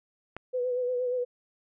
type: click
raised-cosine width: 0.5 ms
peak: -22 dBFS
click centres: 0.366 s
type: tone with vibrato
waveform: sine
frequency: 497.8 Hz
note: B4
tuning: 14 cents sharp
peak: -26 dBFS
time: 0.53-1.25 s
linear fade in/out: 20 ms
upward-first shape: sine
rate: 8.5 Hz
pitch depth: 36 cents each way
effects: none